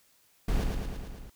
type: noise with echo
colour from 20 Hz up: brown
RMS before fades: -26 dBFS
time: 0.48-0.64 s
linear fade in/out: 5 ms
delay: 110 ms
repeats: 6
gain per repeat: -3 dB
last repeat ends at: 1.3 s
effects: white hiss -65 dBFS RMS until 1.35 s